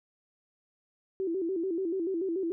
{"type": "tone with vibrato", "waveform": "sine", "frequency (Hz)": 356.9, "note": "F4", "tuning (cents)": 38, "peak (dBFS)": -28, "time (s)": [1.2, 2.52], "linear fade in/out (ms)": 0, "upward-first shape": "square", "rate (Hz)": 6.9, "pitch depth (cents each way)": 120, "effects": []}